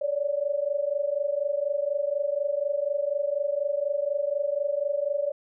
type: tone pair together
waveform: sine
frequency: 561.9 / 586 Hz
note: C#5 / D5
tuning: +23 / -4 cents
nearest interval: minor second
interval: 73 cents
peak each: -27 dBFS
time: 0.01-5.32 s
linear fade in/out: 10 ms
effects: none